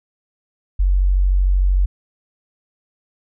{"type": "tone", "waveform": "sine", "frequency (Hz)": 46.58, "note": "F#1", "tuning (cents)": 12, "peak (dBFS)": -12, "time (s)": [0.79, 1.86], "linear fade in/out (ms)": 10, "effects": []}